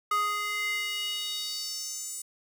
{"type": "tone with high-pass filter sweep", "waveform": "square", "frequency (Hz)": 415.3, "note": "G#4", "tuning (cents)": 0, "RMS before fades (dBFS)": -32, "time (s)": [0.11, 2.22], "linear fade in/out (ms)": 5, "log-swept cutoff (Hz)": [1200, 8200], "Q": 3.9, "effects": []}